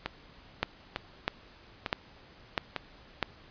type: two click trains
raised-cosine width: 0.3 ms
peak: -10 / -15 dBFS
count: 5 / 4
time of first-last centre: 0.63-3.227 / 0.06-2.763 s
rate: 1.54 / 1.11 Hz
effects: pink hiss -55 dBFS RMS until 3.5 s + resampled to 11025 Hz